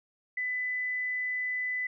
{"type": "tone", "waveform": "sine", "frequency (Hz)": 2000, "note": "B6", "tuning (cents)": 21, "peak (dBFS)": -29, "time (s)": [0.37, 1.87], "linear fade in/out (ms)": 5, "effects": []}